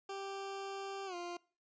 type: tone with pitch glide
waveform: 20% pulse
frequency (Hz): 392 to 349.2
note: G4 to F4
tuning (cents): 0 to 0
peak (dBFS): -36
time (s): 0.09-1.37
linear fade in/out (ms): 5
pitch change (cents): -200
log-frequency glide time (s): 1.06-1.15
effects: noise-tail reverb RT60 0.4 s tail -23 dB re dry + resampled to 16000 Hz